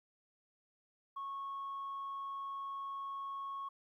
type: tone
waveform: sine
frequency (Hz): 1100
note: C#6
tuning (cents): -14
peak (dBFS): -38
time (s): 1.16-3.69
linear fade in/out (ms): 10
effects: tanh soft clip ceiling -37 dBFS + 13-bit